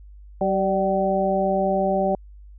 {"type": "harmonic tone with a mistuned harmonic", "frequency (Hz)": 191.1, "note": "G3", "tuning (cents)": -44, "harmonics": [1, 2, 3, 4], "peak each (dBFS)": [-25, -26, -22, -24], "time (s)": [0.41, 2.15], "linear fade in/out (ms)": 2, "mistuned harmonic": 3, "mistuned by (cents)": 43, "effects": ["added 50 Hz sine -41 dBFS peak until 2.58 s"]}